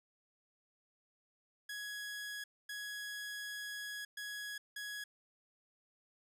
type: tone bursts at uneven times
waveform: sawtooth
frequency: 1671 Hz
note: G#6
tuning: 10 cents sharp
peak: -38 dBFS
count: 4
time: 1.69-2.44 / 2.69-4.05 / 4.17-4.58 / 4.76-5.04 s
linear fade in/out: 5 ms
effects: resampled to 32000 Hz